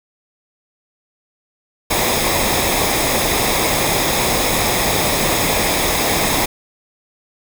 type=noise with comb filter; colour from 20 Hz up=pink; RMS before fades=-17 dBFS; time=1.9-6.46 s; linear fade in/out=10 ms; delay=0.68 ms; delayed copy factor=-0.55; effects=none